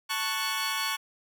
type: chord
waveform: 15% pulse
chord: F# minor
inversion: first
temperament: equal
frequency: 880 / 1108.7 / 1480 Hz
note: A5 / C#6 / F#6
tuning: 0 / 0 / 0 cents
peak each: -28 / -24 / -27 dBFS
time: 0.09-0.97 s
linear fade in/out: 20 ms
effects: none